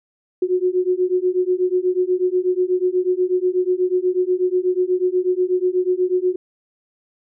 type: beating tone pair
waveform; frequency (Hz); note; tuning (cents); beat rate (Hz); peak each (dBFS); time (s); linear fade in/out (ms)
sine; 361 / 369.2; F#4 / F#4; -43 / -4; 8.2; -19; 0.42-6.36; 5
effects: none